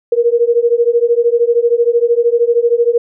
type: beating tone pair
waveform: sine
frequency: 466.2 / 479.2 Hz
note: A#4 / A#4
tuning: 0 / +48 cents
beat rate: 13 Hz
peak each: -12 dBFS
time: 0.12-2.98 s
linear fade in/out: 5 ms
effects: none